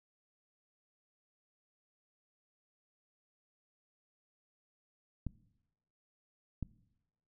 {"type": "clicks", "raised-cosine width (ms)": 5, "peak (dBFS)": -24, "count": 2, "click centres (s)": [5.267, 6.627], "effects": ["noise-tail reverb RT60 0.9 s tail -20 dB re dry"]}